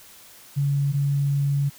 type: tone pair in turn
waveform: sine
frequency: 141.1 / 141.1 Hz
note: C#3 / C#3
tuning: +31 / +31 cents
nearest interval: unison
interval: 0 cents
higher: neither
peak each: -19 dBFS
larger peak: neither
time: 0.56-0.93 / 0.93-1.7 s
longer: second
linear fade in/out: 20 ms
effects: white hiss -48 dBFS RMS until 1.78 s